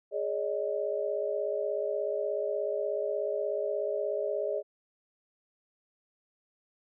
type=chord; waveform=sine; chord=Ab suspended fourth; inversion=none; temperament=equal with one note detuned; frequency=415.3 / 565.7 / 622.3 Hz; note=Ab4 / Db5 / Eb5; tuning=0 / +35 / 0 cents; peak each=-33 dBFS; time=0.11-4.63 s; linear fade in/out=50 ms; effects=none